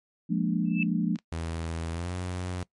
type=chord; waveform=sine; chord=Bb dominant seventh; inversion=second; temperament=equal; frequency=174.61 / 207.7 / 233.1 / 293.7 Hz; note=F3 / Ab3 / Bb3 / D4; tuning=0 / 0 / 0 / 0 cents; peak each=-27 / -29 / -30 / -32 dBFS; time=0.29-1.17 s; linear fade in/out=20 ms
type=tone with exponential growth; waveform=sine; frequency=2637 Hz; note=E7; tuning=in tune; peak=-24 dBFS; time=0.65-0.83 s; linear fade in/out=2 ms; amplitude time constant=37 ms
type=clicks; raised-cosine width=0.2 ms; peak=-28 dBFS; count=2; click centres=1.158 / 1.188 s
type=tone with pitch glide; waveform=sawtooth; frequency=82.41 to 90.39 Hz; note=E2 to F#2; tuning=0 to -40 cents; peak=-27 dBFS; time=1.32-2.63 s; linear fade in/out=0 ms; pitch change=+160 cents; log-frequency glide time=1.92-2.12 s
effects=noise-tail reverb RT60 0.1 s tail -21 dB re dry + MP3 48 kbps